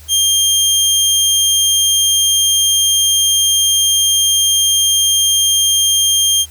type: tone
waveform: 20% pulse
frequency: 3200 Hz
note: G7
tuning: 35 cents sharp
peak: -5 dBFS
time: 0.08-6.46 s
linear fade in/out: 50 ms
effects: added 77 Hz sine -37 dBFS peak until 6.5 s + white hiss -43 dBFS RMS until 6.5 s